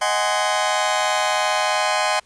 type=chord; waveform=sawtooth; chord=Ab dominant seventh; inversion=second; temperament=just; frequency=623 / 747.5 / 830.6 / 1038.3 Hz; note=Eb5 / Gb5 / Ab5 / C6; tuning=+2 / +17 / 0 / -14 cents; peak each=-20 dBFS; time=0.01-2.2 s; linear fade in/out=10 ms; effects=pink hiss -55 dBFS RMS until 2.25 s + resampled to 22050 Hz